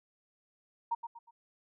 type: tone with echo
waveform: sine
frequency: 932.3 Hz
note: A#5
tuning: in tune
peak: -28 dBFS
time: 0.91-0.95 s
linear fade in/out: 10 ms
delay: 120 ms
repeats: 3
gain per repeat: -9 dB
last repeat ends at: 1.31 s
effects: none